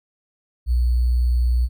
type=tone with sample-and-hold; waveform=sine; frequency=60.9 Hz; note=B1; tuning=24 cents flat; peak=-15 dBFS; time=0.66-1.69 s; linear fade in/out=50 ms; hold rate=4410 Hz; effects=none